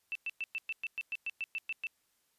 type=tone bursts; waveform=sine; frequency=2661 Hz; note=E7; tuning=16 cents sharp; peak=-33 dBFS; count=13; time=0.12-1.869 s; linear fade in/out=0 ms; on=33 ms; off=110 ms; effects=white hiss -75 dBFS RMS until 2.38 s + resampled to 32000 Hz